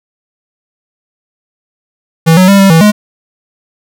square tone with pitch steps, 163 / 185 / 198 / 195.1 / 163.1 / 209.6 Hz, E3 / F#3 / G3 / G3 / E3 / G#3, -19 / 0 / +18 / -8 / -18 / +16 cents, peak -3 dBFS, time 2.26-2.92 s, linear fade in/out 20 ms, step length 110 ms, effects none

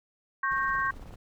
sine chord, G diminished, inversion second, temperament equal with one note detuned, 1094.1 / 1568 / 1864.7 Hz, Db6 / G6 / Bb6, -23 / 0 / 0 cents, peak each -28 / -29 / -34 dBFS, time 0.43-0.91 s, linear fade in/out 5 ms
brown noise with tremolo, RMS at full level -43 dBFS, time 0.51-1.16 s, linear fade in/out 5 ms, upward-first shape sine, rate 18 Hz, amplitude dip 50%
clicks, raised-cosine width 1 ms, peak -36 dBFS, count 10, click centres 0.752 / 0.785 / 0.822 / 0.871 / 0.94 / 0.996 / 1.027 / 1.058 / 1.108 / 1.139 s
effects none

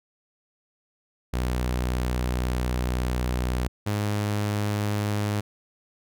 sawtooth tone pair in turn, 61.9 / 103.81 Hz, B1 / G#2, +5 / 0 cents, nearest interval major sixth, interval 895 cents, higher second, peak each -20 / -20 dBFS, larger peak neither, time 1.33-3.68 / 3.86-5.41 s, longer first, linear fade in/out 10 ms, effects none

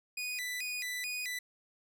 sawtooth tone with vibrato, 2217 Hz, C#7, in tune, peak -32 dBFS, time 0.17-1.39 s, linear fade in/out 5 ms, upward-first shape square, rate 2.3 Hz, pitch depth 190 cents each way, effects none

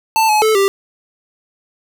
square tone with pitch steps, 886 / 852 / 436.2 / 393.8 Hz, A5 / G#5 / A4 / G4, +12 / +44 / -15 / +8 cents, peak -11 dBFS, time 0.16-0.68 s, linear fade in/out 0 ms, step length 130 ms, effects none

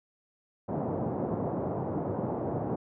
pink band-pass noise, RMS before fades -32 dBFS, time 0.68-2.76 s, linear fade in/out 10 ms, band 110 to 820 Hz, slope 24 dB/octave, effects none

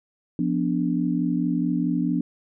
sine chord, B diminished, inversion second, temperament equal with one note detuned, 174.61 / 246.9 / 291.5 Hz, F3 / B3 / D4, 0 / 0 / -13 cents, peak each -25 dBFS, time 0.39-2.21 s, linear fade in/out 2 ms, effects none

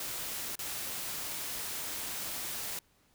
white noise with dropouts, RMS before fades -38 dBFS, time 0-2.79 s, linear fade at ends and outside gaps 2 ms, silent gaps 0.555-0.59 s, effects pink hiss -68 dBFS RMS until 3.14 s

